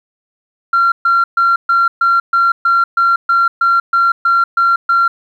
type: tone bursts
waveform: sine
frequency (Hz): 1373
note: F6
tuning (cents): -30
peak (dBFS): -7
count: 14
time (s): 0.73-5.08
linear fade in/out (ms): 5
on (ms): 190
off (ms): 130
effects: tanh soft clip ceiling -5 dBFS + 8-bit